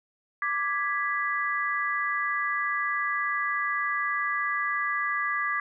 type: chord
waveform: sine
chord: G# diminished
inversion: second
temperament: equal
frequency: 1174.7 / 1661.2 / 1975.5 Hz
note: D6 / G#6 / B6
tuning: 0 / 0 / 0 cents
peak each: -29 / -30 / -30 dBFS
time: 0.42-5.6 s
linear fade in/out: 2 ms
effects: none